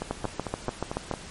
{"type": "two click trains", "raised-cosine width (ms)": 1, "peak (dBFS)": [-16, -13], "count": [6, 8], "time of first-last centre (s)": [[0.02, 1.139], [0.11, 1.113]], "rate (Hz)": [4.47, 6.98], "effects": ["pink hiss -43 dBFS RMS until 1.3 s", "MP3 48 kbps"]}